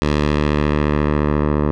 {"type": "tone with low-pass filter sweep", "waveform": "10% pulse", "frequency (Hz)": 74.3, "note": "D2", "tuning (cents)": 21, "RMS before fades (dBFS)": -17, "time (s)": [0.02, 1.71], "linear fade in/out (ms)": 0, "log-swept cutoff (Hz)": [4700, 1100], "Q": 0.86, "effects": []}